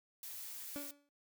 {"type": "noise", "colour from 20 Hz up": "blue", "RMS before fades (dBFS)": -47, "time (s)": [0.23, 0.91], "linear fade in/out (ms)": 2}
{"type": "tone with exponential decay", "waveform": "30% pulse", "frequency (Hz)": 287.3, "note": "D4", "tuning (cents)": -38, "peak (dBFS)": -36, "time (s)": [0.76, 1.09], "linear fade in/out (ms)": 0, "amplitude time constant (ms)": 71}
{"effects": ["noise-tail reverb RT60 0.1 s tail -19 dB re dry"]}